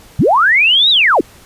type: linear two-way sweep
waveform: sine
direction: up then down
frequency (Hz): 81 to 3951 to 229.1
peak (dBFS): -7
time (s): 0.19-1.21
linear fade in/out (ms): 5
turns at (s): 0.9
effects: pink hiss -42 dBFS RMS until 1.45 s + resampled to 32000 Hz